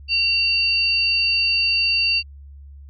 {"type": "tone pair together", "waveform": "sine", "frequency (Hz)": [2747, 4608], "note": ["F7", "D8"], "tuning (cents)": [-29, -34], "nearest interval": "major sixth", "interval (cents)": 895, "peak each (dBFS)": -19, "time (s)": [0.08, 2.23], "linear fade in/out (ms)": 50, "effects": ["added 70 Hz sine -38 dBFS peak until 2.89 s"]}